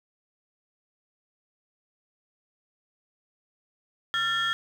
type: tone cluster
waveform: sine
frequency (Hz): 1373 / 1774 / 3282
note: F6 / A6 / G#7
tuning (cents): -30 / +14 / -21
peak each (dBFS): -27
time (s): 4.14-4.53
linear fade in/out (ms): 0
effects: tanh soft clip ceiling -19 dBFS + 9-bit